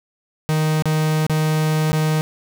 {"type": "tone with dropouts", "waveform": "45% pulse", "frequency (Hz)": 155.56, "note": "D#3", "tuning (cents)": 0, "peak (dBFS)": -16, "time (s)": [0.49, 2.21], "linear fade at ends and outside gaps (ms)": 0, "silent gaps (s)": [[0.823, 0.856], [1.266, 1.297], [1.92, 1.93]], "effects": []}